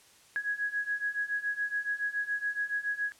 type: beating tone pair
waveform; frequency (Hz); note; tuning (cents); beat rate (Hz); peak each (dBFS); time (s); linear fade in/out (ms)
sine; 1661.2 / 1668.3; G#6 / G#6; 0 / +7; 7.1; -34 / -32; 0.36-3.12; 0
effects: white hiss -59 dBFS RMS until 3.19 s + low-pass 10000 Hz 12 dB/octave